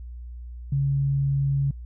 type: tone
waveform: sine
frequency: 138.59 Hz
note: C#3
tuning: in tune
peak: -20 dBFS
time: 0.72-1.71 s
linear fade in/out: 5 ms
effects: added 60 Hz sine -35 dBFS peak until 1.85 s